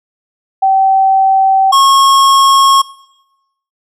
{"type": "tone pair in turn", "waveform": ["sine", "square"], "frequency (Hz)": [771, 1090.4], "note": ["G5", "C#6"], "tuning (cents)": [-29, -29], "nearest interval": "tritone", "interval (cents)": 600, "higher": "second", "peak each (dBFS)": -6, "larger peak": "neither", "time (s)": [[0.62, 1.72], [1.72, 2.82]], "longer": "neither", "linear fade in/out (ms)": 10, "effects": ["noise-tail reverb RT60 0.9 s tail -20 dB re dry", "low-pass 10000 Hz 12 dB/octave"]}